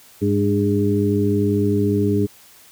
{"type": "harmonic tone with a mistuned harmonic", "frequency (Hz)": 102.3, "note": "G#2", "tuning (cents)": -26, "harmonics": [1, 2, 3, 4], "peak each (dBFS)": [-21, -21, -21, -21], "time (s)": [0.21, 2.27], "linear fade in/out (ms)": 20, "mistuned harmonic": 3, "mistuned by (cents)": -43, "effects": ["white hiss -48 dBFS RMS until 2.71 s"]}